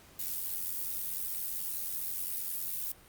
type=noise with amplitude modulation; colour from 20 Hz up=violet; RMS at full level=-32 dBFS; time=0.19-2.92 s; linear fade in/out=5 ms; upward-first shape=sine; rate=90 Hz; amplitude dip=75%; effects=pink hiss -57 dBFS RMS until 3.08 s + Opus 48 kbps